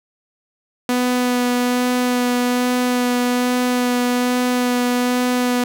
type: tone with vibrato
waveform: sawtooth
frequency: 247.2 Hz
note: B3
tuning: 2 cents sharp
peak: -12 dBFS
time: 0.89-5.64 s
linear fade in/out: 2 ms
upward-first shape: sine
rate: 1.2 Hz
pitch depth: 11 cents each way
effects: none